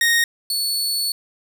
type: tone pair in turn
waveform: sawtooth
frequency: 1862 / 4429 Hz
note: A#6 / C#8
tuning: -2 / -2 cents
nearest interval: octave + minor third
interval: 1500 cents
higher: second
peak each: -11 / -17 dBFS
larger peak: first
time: 0.01-0.24 / 0.5-1.12 s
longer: second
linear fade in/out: 2 ms
effects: none